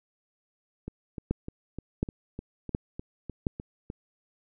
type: two click trains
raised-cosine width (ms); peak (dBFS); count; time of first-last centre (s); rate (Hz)
3; -13 / -23; 4 / 11; 1.31-3.468 / 0.88-3.901; 1.39 / 3.31
effects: none